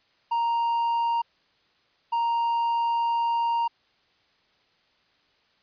triangle tone bursts at uneven times, 932.3 Hz, A#5, in tune, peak -20 dBFS, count 2, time 0.31-1.22 / 2.12-3.68 s, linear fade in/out 10 ms, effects white hiss -65 dBFS RMS until 5.62 s + resampled to 11025 Hz

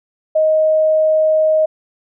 sine tone, 626 Hz, D#5, 10 cents sharp, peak -10 dBFS, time 0.35-1.66 s, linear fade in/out 10 ms, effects none

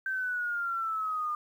sine exponential sweep, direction down, 1561 to 1207 Hz, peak -29 dBFS, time 0.06-1.35 s, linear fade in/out 2 ms, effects 10-bit

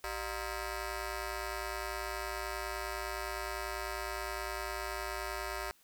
10% pulse ring-modulated tone, 330.9 Hz, E4, 7 cents sharp, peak -25 dBFS, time 0.04-5.71 s, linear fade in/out 0 ms, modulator 276 Hz, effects white hiss -66 dBFS RMS until 5.83 s

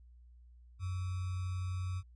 sine tone with sample-and-hold, 91.8 Hz, F#2, 13 cents flat, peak -34 dBFS, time 0.79-2.03 s, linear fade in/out 50 ms, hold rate 1225 Hz, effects added 60 Hz sine -55 dBFS peak until 2.15 s + resampled to 22050 Hz

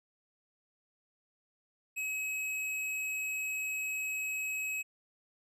square tone, 2557 Hz, D#7, 47 cents sharp, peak -34 dBFS, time 1.96-4.83 s, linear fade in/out 20 ms, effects resampled to 32000 Hz

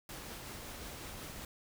pink noise with tremolo, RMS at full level -45 dBFS, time 0.09-1.45 s, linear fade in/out 2 ms, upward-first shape triangle, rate 5.4 Hz, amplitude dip 25%, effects none

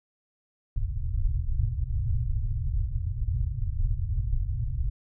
pink low-pass noise, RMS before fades -27 dBFS, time 0.76-4.9 s, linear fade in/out 2 ms, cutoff 130 Hz, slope 96 dB/octave, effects none

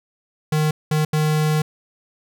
square tone bursts at uneven times, 153.7 Hz, D#3, 21 cents flat, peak -17 dBFS, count 3, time 0.52-0.71 / 0.91-1.05 / 1.13-1.62 s, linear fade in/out 5 ms, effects none

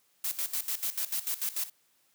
blue noise with tremolo, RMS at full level -31 dBFS, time 0.24-1.7 s, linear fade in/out 5 ms, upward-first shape square, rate 6.8 Hz, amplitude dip 80%, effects white hiss -69 dBFS RMS until 2.14 s + high-pass 100 Hz 12 dB/octave

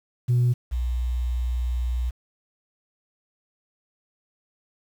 sine tone pair in turn, 122.4 / 61.06 Hz, B2 / B1, -15 / -19 cents, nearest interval octave, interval 1204 cents, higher first, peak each -15 / -22 dBFS, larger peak first, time 0.28-0.54 / 0.71-2.11 s, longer second, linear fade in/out 20 ms, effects tanh soft clip ceiling -15 dBFS + 8-bit

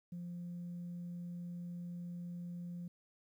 sine tone, 174.61 Hz, F3, in tune, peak -40 dBFS, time 0.12-2.88 s, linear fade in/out 5 ms, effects tanh soft clip ceiling -39 dBFS + 12-bit

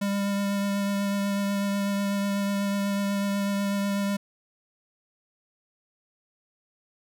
square tone with vibrato, 200 Hz, G3, 35 cents sharp, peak -25 dBFS, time 0.01-4.17 s, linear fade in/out 10 ms, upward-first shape triangle, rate 8.1 Hz, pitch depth 16 cents each way, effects none

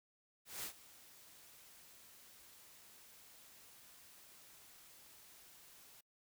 white noise with ADSR envelope, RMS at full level -43 dBFS, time 0.45-6.01 s, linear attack 190 ms, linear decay 85 ms, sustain -18 dB, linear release 9 ms, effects noise-tail reverb RT60 0.1 s tail -26 dB re dry

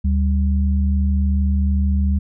sine tone pair together, 73.42 / 196.01 Hz, D2 / G3, 0 / 0 cents, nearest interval octave + perfect fourth, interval 1700 cents, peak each -15 / -22 dBFS, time 0.04-2.19 s, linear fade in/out 10 ms, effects none

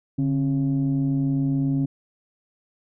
sine tone pair together, 143.4 / 271 Hz, D3 / C#4, -41 / -39 cents, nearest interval major seventh, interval 1102 cents, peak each -21 dBFS, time 0.18-1.86 s, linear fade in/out 10 ms, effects tanh soft clip ceiling -15 dBFS

